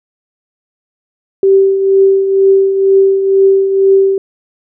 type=tone with tremolo; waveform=sine; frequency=388.6 Hz; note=G4; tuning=15 cents flat; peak=-3 dBFS; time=1.43-4.18 s; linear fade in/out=2 ms; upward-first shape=triangle; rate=2.1 Hz; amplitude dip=60%; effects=none